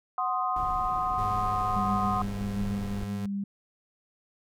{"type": "chord", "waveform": "sine", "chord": "C diminished", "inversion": "second", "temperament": "equal", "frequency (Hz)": [740, 1046.5, 1244.5], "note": ["Gb5", "C6", "Eb6"], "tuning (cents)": [0, 0, 0], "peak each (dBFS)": -30, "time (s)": [0.18, 2.22], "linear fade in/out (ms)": 2}
{"type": "noise", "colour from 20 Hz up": "brown", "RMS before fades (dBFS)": -38, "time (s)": [0.56, 3.04], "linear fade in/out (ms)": 2}
{"type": "tone with vibrato", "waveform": "35% pulse", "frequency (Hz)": 102.6, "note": "G#2", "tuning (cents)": -21, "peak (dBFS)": -33, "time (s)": [1.18, 3.26], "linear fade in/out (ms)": 5, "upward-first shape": "sine", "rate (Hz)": 1.6, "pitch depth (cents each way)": 9}
{"type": "tone with tremolo", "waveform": "sine", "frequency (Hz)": 199.3, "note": "G3", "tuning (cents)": 29, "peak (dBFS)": -28, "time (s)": [1.76, 3.44], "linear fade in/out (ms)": 5, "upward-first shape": "triangle", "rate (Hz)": 1.4, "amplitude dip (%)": 50}
{"effects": []}